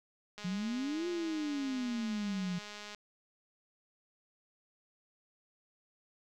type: click train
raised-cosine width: 0.2 ms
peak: -29 dBFS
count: 535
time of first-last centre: 0.38-2.947 s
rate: 208 Hz
type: exponential two-way sweep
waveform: sine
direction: up then down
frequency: 173.8 to 355.2 to 173.8 Hz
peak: -33 dBFS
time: 0.44-2.59 s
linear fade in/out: 10 ms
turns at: 1.08 s
effects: none